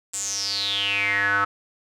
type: tone with band-pass filter sweep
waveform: square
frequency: 100.1 Hz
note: G2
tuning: 37 cents sharp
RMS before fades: -24 dBFS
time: 0.13-1.45 s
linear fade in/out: 10 ms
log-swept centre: 7900 to 1300 Hz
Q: 9.3
effects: none